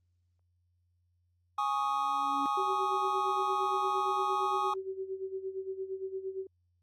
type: chord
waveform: triangle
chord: Ab suspended fourth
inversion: none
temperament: equal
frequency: 830.6 / 1108.7 / 1244.5 Hz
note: Ab5 / Db6 / Eb6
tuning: 0 / 0 / 0 cents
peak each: -31 dBFS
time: 1.58-4.74 s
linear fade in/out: 5 ms
type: tone with exponential growth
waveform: sine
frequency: 280 Hz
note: C#4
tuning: 18 cents sharp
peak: -33 dBFS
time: 1.72-2.46 s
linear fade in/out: 0 ms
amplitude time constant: 160 ms
type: tone with tremolo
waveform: sine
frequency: 382.1 Hz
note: G4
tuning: 44 cents flat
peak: -32 dBFS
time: 2.57-6.47 s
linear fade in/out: 5 ms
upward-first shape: sine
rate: 8.7 Hz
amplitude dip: 75%
effects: added 88 Hz sine -70 dBFS peak until 6.82 s + Opus 32 kbps